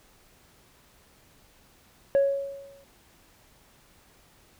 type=tone with exponential decay; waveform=sine; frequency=554.4 Hz; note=C#5; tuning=in tune; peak=-14 dBFS; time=2.15-2.84 s; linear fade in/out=0 ms; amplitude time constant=150 ms; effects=tanh soft clip ceiling -16 dBFS + pink hiss -59 dBFS RMS until 4.59 s